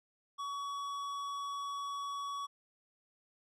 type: tone with tanh clipping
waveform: sine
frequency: 1128 Hz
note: C#6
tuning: 30 cents sharp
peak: -39 dBFS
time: 0.38-2.47 s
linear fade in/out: 20 ms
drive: 13 dB
effects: none